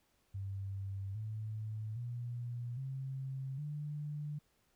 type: tone with pitch steps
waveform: sine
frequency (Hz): 97.8 / 108.52 / 120.41 / 133.6 / 148.24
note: G2 / A2 / B2 / C3 / D3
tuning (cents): -4 / -23 / -43 / +36 / +17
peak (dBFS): -38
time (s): 0.34-4.39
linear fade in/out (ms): 10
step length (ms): 810
effects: pink hiss -75 dBFS RMS until 4.75 s